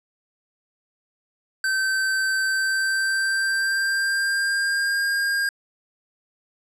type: tone with pitch glide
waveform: square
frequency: 1547 to 1612.7 Hz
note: G6 to G6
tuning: -23 to +49 cents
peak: -21 dBFS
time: 1.64-5.49 s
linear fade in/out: 2 ms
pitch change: +72 cents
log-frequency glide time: 2.45-5.05 s
effects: low-pass 11000 Hz 12 dB/octave